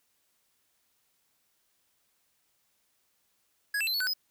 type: tone with pitch steps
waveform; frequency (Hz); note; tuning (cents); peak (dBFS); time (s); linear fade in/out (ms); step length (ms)
square; 1666 / 2657 / 4081 / 4405 / 1503 / 5040; G#6 / E7 / C8 / C#8 / F#6 / D#8; +5 / +13 / -44 / -12 / +27 / +21; -28; 3.74-4.136; 5; 66
effects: white hiss -73 dBFS RMS until 4.3 s